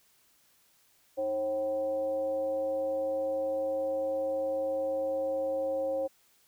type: tone with frequency modulation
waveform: sine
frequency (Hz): 539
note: C#5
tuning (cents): -49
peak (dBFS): -28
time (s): 1.17-6.08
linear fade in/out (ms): 20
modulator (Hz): 227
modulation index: 0.45
effects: white hiss -66 dBFS RMS until 6.47 s